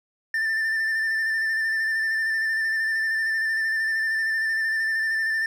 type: tone with vibrato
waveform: triangle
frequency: 1782 Hz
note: A6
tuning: 22 cents sharp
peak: -20 dBFS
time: 0.34-5.46 s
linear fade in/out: 2 ms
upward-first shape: square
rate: 13 Hz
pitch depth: 19 cents each way
effects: none